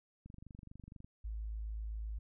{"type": "click train", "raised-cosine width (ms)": 5, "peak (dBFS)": -39, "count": 20, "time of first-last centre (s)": [0.26, 1.045], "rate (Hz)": 24.2}
{"type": "tone", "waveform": "sine", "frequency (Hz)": 53.9, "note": "A1", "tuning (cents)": -35, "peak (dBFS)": -38, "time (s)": [1.24, 2.19], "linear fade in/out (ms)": 10}
{"effects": []}